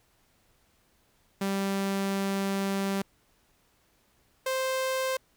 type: tone pair in turn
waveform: sawtooth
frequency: 196 / 523.3 Hz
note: G3 / C5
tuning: 0 / 0 cents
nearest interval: octave + perfect fourth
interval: 1700 cents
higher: second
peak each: -23 dBFS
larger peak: neither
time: 1.41-3.02 / 4.46-5.17 s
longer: first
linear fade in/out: 5 ms
effects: pink hiss -67 dBFS RMS until 5.36 s